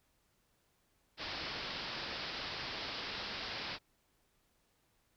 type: low-pass noise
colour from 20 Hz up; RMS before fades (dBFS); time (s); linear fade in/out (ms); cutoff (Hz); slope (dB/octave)
white; -42; 1.17-3.79; 50; 5200; 96
effects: pink hiss -75 dBFS RMS until 5.16 s